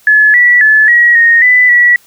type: tone with pitch steps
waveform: sine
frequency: 1712 / 1949 / 1728 / 1909 / 1859 / 1994 / 1940 Hz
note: A6 / B6 / A6 / A#6 / A#6 / B6 / B6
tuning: -48 / -23 / -32 / +41 / -5 / +16 / -31 cents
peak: -3 dBFS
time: 0.07-1.96 s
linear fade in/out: 2 ms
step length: 270 ms
effects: white hiss -46 dBFS RMS until 2.06 s